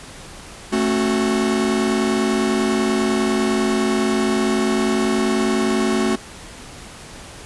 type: chord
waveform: 45% pulse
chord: F# minor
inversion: first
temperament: equal with one note detuned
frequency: 220 / 270.1 / 370 Hz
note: A3 / C#4 / F#4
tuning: 0 / -45 / 0 cents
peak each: -20 / -23 / -21 dBFS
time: 0.72-6.16 s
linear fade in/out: 10 ms
effects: pink hiss -38 dBFS RMS until 7.45 s + resampled to 24000 Hz